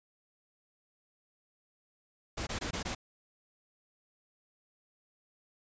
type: noise bursts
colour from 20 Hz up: pink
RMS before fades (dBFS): -36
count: 5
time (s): 2.37-2.95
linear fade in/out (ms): 10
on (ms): 100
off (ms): 20
effects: resampled to 16000 Hz